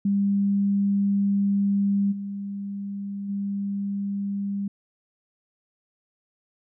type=tone with level steps; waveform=sine; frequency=199.7 Hz; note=G3; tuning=32 cents sharp; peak=-19 / -29 / -25 dBFS; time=0.05-4.68 s; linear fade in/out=5 ms; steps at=2.11 / 3.28 s; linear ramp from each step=20 ms; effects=none